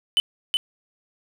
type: tone with echo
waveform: triangle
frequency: 3018 Hz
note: F#7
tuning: 34 cents sharp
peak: -14 dBFS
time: 0.17-0.2 s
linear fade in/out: 0 ms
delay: 370 ms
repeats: 1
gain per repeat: -3 dB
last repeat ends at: 0.57 s
effects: none